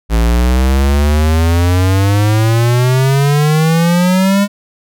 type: exponential sweep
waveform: square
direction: up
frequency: 55 to 204.5 Hz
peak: -9 dBFS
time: 0.09-4.48 s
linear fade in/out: 50 ms
effects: none